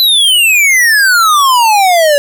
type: exponential sweep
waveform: square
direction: down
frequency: 4064 to 564 Hz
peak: -6 dBFS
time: 0-2.18 s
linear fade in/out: 0 ms
effects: none